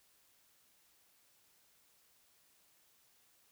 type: silence
effects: white hiss -70 dBFS RMS until 3.51 s